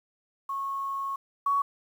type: tone pair in turn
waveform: sine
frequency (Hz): 1097 / 1120.7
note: C#6 / C#6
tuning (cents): -18 / +19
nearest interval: unison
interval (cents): 37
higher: second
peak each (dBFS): -29 / -22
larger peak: second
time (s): 0.49-1.16 / 1.46-1.62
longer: first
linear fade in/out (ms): 5
effects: 9-bit